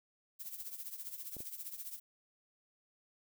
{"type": "noise with tremolo", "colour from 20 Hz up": "violet", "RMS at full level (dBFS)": -42, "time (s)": [0.39, 2], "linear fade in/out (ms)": 20, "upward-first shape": "triangle", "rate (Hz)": 15, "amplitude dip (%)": 80}
{"type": "clicks", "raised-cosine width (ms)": 2, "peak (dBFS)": -36, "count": 2, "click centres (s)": [1.367, 1.405]}
{"effects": []}